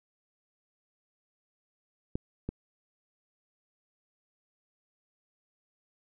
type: clicks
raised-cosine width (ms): 3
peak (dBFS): -18 / -20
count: 2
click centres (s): 2.155 / 2.49
effects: none